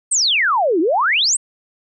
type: exponential two-way sweep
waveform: sine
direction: down then up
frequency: 8780 to 303.7 to 8780 Hz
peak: -13 dBFS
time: 0.11-1.37 s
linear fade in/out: 10 ms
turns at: 0.8 s
effects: none